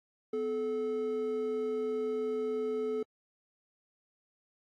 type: tone pair together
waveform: triangle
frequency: 251.1 / 432.9 Hz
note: B3 / A4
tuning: +29 / -28 cents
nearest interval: major sixth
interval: 943 cents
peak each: -37 / -29 dBFS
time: 0.33-3.03 s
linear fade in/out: 5 ms
effects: AAC 48 kbps